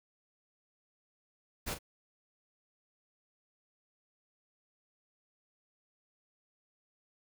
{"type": "noise with echo", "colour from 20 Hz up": "pink", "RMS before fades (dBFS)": -36, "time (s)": [1.66, 1.75], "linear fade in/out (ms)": 20, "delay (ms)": 39, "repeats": 1, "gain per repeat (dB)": -10, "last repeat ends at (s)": 1.789, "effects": []}